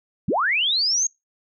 sine linear sweep, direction up, 110.3 to 6645 Hz, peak -18 dBFS, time 0.28-1.07 s, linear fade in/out 5 ms, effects noise-tail reverb RT60 0.2 s tail -25 dB re dry

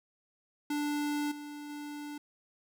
square tone with level steps, 293.7 Hz, D4, in tune, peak -31 / -42 / -40 dBFS, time 0.7-2.18 s, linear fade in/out 5 ms, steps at 1.31 / 1.69 s, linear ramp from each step 10 ms, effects 12-bit

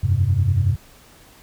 sine chord, F suspended second, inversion none, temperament equal, 87.31 / 98 / 130.81 Hz, F2 / G2 / C3, 0 / 0 / 0 cents, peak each -20 / -17 / -21 dBFS, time 0.03-0.76 s, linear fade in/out 10 ms, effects tanh soft clip ceiling -7 dBFS + pink hiss -49 dBFS RMS until 1.42 s

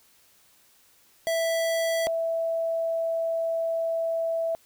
square / sine tone pair in turn, 659.3 / 659.3 Hz, E5 / E5, 0 / 0 cents, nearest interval unison, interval 0 cents, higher neither, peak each -24 dBFS, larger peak neither, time 1.27-2.07 / 2.07-4.55 s, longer second, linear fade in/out 0 ms, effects white hiss -60 dBFS RMS until 4.65 s

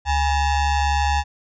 square ring-modulated tone, 448 Hz, A4, 31 cents sharp, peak -15 dBFS, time 0.05-1.24 s, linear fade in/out 50 ms, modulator 377 Hz, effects resampled to 16000 Hz

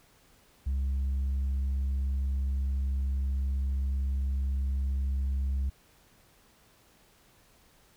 triangle tone with tanh clipping, 67.4 Hz, C#2, 48 cents flat, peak -27 dBFS, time 0.66-5.7 s, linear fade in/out 10 ms, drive 7 dB, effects pink hiss -62 dBFS RMS until 7.96 s

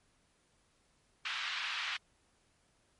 white band-pass noise, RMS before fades -38 dBFS, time 1.25-1.97 s, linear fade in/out 5 ms, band 1100 to 3600 Hz, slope 24 dB/octave, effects pink hiss -72 dBFS RMS until 2.99 s + MP3 48 kbps

